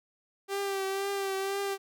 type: tone with vibrato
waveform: sawtooth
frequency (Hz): 392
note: G4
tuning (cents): 0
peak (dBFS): -26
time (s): 0.48-1.78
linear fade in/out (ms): 50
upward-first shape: triangle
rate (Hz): 2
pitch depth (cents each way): 36
effects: none